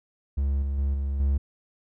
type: tone with level steps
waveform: triangle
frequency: 69.3 Hz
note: C#2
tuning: in tune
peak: -20 / -23 / -20 / -23 / -18 dBFS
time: 0.37-1.38 s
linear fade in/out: 10 ms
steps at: 0.62 / 0.78 / 0.94 / 1.2 s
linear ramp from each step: 2 ms
effects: none